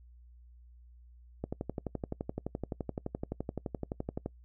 click train, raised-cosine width 2 ms, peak -21 dBFS, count 34, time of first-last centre 1.44-4.261 s, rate 11.7 Hz, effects noise-tail reverb RT60 0.1 s tail -24 dB re dry + added 60 Hz sine -53 dBFS peak until 4.44 s

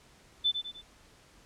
sine tone with echo, 3520 Hz, A7, in tune, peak -23 dBFS, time 0.44-0.52 s, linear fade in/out 20 ms, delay 100 ms, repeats 3, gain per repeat -7 dB, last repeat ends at 0.82 s, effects pink hiss -59 dBFS RMS until 1.45 s + low-pass 9000 Hz 12 dB/octave

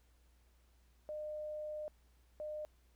sine tone bursts at uneven times, 607 Hz, D#5, 43 cents flat, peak -40 dBFS, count 2, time 1.09-1.88 / 2.4-2.65 s, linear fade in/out 0 ms, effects added 60 Hz sine -66 dBFS peak until 2.95 s + pink hiss -75 dBFS RMS until 2.95 s

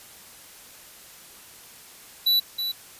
square tone with echo, 3951 Hz, B7, in tune, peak -18 dBFS, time 2.26-2.4 s, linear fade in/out 10 ms, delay 320 ms, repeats 1, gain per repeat -8 dB, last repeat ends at 2.72 s, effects white hiss -47 dBFS RMS until 2.99 s + resampled to 32000 Hz

